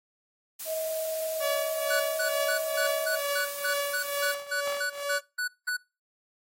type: noise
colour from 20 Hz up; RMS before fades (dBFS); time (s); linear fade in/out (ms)
blue; -37; 0.59-4.35; 10
type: tone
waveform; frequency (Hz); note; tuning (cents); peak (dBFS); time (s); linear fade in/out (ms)
sine; 637; D#5; +41; -29; 0.65-3.22; 50
type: tone with tremolo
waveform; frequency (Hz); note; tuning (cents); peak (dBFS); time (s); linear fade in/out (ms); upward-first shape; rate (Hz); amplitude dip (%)
sawtooth; 570; C#5; +48; -23; 1.39-5.21; 50; triangle; 2.2; 85
type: tone bursts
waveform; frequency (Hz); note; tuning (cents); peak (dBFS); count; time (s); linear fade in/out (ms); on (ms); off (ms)
square; 1482; F#6; +2; -28; 14; 1.9-5.77; 10; 100; 190
effects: noise-tail reverb RT60 0.3 s tail -25 dB re dry + AAC 48 kbps